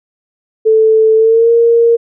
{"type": "tone with pitch glide", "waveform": "sine", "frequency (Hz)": [440, 465.4], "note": ["A4", "A#4"], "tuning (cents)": [0, -3], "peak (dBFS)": -5, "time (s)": [0.65, 1.97], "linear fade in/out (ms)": 20, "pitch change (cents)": 97, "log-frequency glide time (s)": [1.16, 1.51], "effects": []}